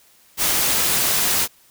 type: noise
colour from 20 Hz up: white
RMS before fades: -19 dBFS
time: 0.37-1.48 s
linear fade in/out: 50 ms
effects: white hiss -54 dBFS RMS until 1.7 s